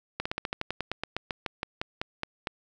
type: slowing click train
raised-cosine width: 0.3 ms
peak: -14 dBFS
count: 19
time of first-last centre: 0.2-2.472 s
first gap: 55 ms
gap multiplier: 1.09
effects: none